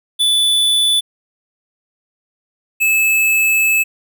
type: tone pair in turn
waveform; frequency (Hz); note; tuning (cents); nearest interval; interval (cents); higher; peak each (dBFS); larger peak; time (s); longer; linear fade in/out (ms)
square; 3478 / 2606; A7 / E7; -21 / -20; perfect fourth; 499; first; -12; neither; 0.19-1.01 / 2.8-3.84; second; 20
effects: none